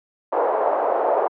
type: band-pass noise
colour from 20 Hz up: white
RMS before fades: -20 dBFS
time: 0.32-1.28 s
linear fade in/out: 10 ms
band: 460 to 780 Hz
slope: 24 dB/octave
effects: high-pass 300 Hz 12 dB/octave